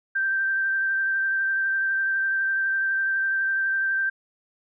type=tone with vibrato; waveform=sine; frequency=1568 Hz; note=G6; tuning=in tune; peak=-21 dBFS; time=0.15-4.1 s; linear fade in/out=10 ms; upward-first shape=triangle; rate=12 Hz; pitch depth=17 cents each way; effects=none